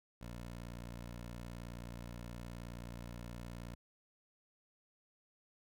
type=tone; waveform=15% pulse; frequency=59 Hz; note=A#1; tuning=22 cents sharp; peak=-39 dBFS; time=0.21-3.75 s; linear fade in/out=5 ms; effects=none